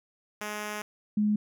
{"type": "tone pair in turn", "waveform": ["5% pulse", "sine"], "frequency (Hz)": [210, 210], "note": ["G#3", "G#3"], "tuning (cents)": [19, 19], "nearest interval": "unison", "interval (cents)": 0, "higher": "neither", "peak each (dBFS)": -22, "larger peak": "neither", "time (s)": [[0.41, 0.82], [1.17, 1.36]], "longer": "first", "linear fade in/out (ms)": 5, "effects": []}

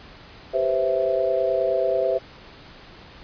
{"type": "chord", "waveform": "sine", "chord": "C major seventh", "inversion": "second", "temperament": "equal", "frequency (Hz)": [392, 493.9, 523.3, 659.3], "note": ["G4", "B4", "C5", "E5"], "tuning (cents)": [0, 0, 0, 0], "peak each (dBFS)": [-27, -28, -23, -23], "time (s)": [0.53, 2.19], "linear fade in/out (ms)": 20, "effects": ["pink hiss -45 dBFS RMS until 3.23 s", "resampled to 11025 Hz"]}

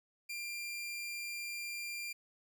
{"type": "tone", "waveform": "sawtooth", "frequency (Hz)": 2384, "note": "D7", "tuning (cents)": 25, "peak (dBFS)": -36, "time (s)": [0.29, 2.13], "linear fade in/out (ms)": 10, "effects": []}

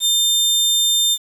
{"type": "tone", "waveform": "sawtooth", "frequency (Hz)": 3600, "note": "A7", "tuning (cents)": 39, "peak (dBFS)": -11, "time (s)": [0, 1.18], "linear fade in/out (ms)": 50, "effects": ["7-bit"]}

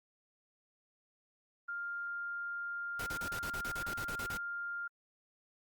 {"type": "tone", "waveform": "sine", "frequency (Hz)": 1400, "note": "F6", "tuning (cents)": 4, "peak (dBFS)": -37, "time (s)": [1.68, 4.88], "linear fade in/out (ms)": 10}
{"type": "noise bursts", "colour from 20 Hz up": "pink", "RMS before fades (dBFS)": -43, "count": 13, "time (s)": [2.99, 4.374], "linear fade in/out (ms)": 5, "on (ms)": 76, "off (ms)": 33}
{"effects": ["Opus 32 kbps"]}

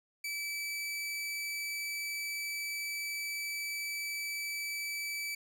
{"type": "tone", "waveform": "sawtooth", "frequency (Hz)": 2307, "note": "D7", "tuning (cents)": -31, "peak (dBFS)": -32, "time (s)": [0.24, 5.35], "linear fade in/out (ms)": 5, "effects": []}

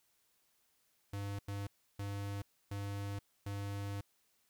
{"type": "tone bursts at uneven times", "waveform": "square", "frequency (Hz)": 100.4, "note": "G2", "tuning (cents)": 42, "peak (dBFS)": -39, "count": 5, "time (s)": [[1.13, 1.39], [1.48, 1.67], [1.99, 2.42], [2.71, 3.19], [3.46, 4.01]], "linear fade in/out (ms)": 5, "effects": ["white hiss -75 dBFS RMS until 4.49 s"]}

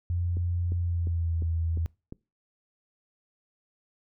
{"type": "tone with pitch glide", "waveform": "sine", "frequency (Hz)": [87.31, 82.46], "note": ["F2", "E2"], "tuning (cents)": [0, 1], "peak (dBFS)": -25, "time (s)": [0.1, 1.86], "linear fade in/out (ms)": 0, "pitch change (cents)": -99, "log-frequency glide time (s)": [0.77, 1.4]}
{"type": "click train", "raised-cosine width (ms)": 3, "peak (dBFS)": -26, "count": 6, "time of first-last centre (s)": [0.37, 2.124], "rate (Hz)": 2.85}
{"effects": ["noise-tail reverb RT60 0.3 s tail -24 dB re dry"]}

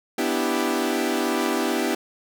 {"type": "chord", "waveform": "sawtooth", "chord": "E minor seventh", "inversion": "second", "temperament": "equal", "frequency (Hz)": [246.9, 293.7, 329.6, 392], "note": ["B3", "D4", "E4", "G4"], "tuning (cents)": [0, 0, 0, 0], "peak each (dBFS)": [-23, -24, -23, -23], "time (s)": [0.18, 1.95], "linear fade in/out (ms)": 5, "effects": []}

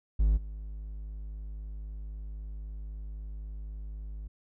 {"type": "tone with level steps", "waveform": "triangle", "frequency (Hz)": 51.91, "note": "G#1", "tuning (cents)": 0, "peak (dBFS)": [-19, -35], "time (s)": [0.19, 4.28], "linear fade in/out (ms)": 10, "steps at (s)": 0.36, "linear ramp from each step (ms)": 20, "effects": []}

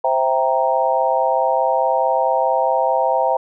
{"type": "chord", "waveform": "sine", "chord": "C dominant seventh", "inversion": "none", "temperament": "equal", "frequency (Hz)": [523.3, 659.3, 784, 932.3], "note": ["C5", "E5", "G5", "Bb5"], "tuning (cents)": [0, 0, 0, 0], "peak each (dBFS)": -20, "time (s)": [0.04, 3.37], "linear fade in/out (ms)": 5, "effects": []}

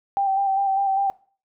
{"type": "tone with vibrato", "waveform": "sine", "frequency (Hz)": 783, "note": "G5", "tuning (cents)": -2, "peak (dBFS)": -18, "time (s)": [0.17, 1.1], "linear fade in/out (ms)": 0, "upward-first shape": "square", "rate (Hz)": 5, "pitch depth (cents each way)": 22, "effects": ["noise-tail reverb RT60 0.4 s tail -21 dB re dry"]}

